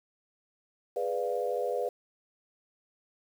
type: chord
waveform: sine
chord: G# diminished seventh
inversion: none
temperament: equal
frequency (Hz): 415.3 / 493.9 / 587.3 / 698.5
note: G#4 / B4 / D5 / F5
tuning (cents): 0 / 0 / 0 / 0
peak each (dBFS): -35 / -31 / -35 / -36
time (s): 0.96-1.89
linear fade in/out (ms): 5
effects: 9-bit